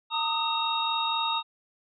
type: tone cluster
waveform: sine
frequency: 913 / 1222 / 1266 / 2728 / 3735 Hz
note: A#5 / D#6 / D#6 / F7 / A#7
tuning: -36 / -32 / +30 / -41 / +3 cents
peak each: -29 / -35 / -34 / -36 / -29 dBFS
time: 0.1-1.43 s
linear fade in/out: 50 ms
effects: none